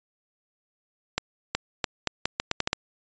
accelerating click train, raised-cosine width 0.2 ms, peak -6 dBFS, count 10, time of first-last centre 1.18-2.731 s, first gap 370 ms, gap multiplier 0.79, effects resampled to 16000 Hz

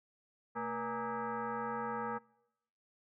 sine tone with frequency modulation, 225.3 Hz, A3, 41 cents sharp, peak -35 dBFS, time 0.55-2.19 s, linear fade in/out 20 ms, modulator 352 Hz, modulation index 3.6, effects noise-tail reverb RT60 0.9 s tail -25 dB re dry

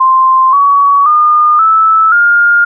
sine tone with pitch steps, 1046.5 / 1128.1 / 1216.1 / 1310.9 / 1413.1 Hz, C6 / C#6 / D#6 / E6 / F6, 0 / +30 / -40 / -10 / +20 cents, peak -4 dBFS, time 0-2.65 s, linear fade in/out 10 ms, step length 530 ms, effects none

